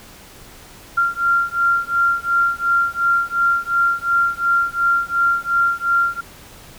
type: beating tone pair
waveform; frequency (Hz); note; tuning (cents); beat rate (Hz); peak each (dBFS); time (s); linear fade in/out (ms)
sine; 1383 / 1385.8; F6 / F6; -17 / -14; 2.8; -18; 0.97-6.21; 10
effects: pink hiss -42 dBFS RMS until 6.78 s